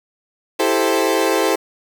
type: chord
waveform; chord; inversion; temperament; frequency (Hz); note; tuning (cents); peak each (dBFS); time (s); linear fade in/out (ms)
30% pulse; A minor seventh; second; equal; 329.6 / 392 / 440 / 523.3; E4 / G4 / A4 / C5; 0 / 0 / 0 / 0; -18; 0.59-1.56; 10
effects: 7-bit